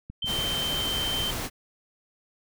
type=click train; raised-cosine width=5 ms; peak=-26 dBFS; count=4; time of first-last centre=0.1-0.534 s; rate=6.91 Hz
type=tone; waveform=sine; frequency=3114 Hz; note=G7; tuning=12 cents flat; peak=-27 dBFS; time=0.22-1.31 s; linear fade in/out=5 ms
type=noise; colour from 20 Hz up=pink; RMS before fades=-32 dBFS; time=0.25-1.5 s; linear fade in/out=50 ms
effects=none